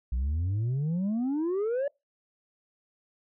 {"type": "exponential sweep", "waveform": "sine", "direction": "up", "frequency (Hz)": [58.27, 583], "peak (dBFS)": -23, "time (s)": [0.12, 1.88], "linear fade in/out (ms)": 5, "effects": ["noise-tail reverb RT60 0.2 s tail -24 dB re dry", "tanh soft clip ceiling -25 dBFS"]}